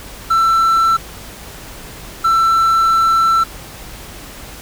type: tone pair in turn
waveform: triangle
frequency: 1337 / 1337 Hz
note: E6 / E6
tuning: +24 / +24 cents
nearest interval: unison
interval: 0 cents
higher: neither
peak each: -8 dBFS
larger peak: neither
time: 0.3-0.97 / 2.24-3.44 s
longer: second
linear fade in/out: 10 ms
effects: added 51 Hz sine -40 dBFS peak until 4.61 s + pink hiss -34 dBFS RMS until 4.61 s